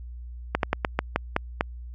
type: slowing click train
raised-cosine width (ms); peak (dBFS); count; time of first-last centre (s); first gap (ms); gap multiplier
0.5; -6; 8; 0.55-1.609; 82; 1.2
effects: added 60 Hz sine -36 dBFS peak until 1.94 s + AAC 64 kbps